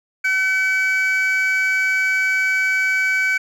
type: tone pair together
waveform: triangle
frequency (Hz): 1522 / 2280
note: F#6 / C#7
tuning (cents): +48 / +48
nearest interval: perfect fifth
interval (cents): 700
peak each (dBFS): -16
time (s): 0.24-3.38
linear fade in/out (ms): 10
effects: tanh soft clip ceiling -10 dBFS